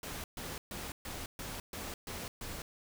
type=noise bursts; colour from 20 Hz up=pink; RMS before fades=-42 dBFS; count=8; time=0.03-2.62 s; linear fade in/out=2 ms; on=210 ms; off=130 ms; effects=none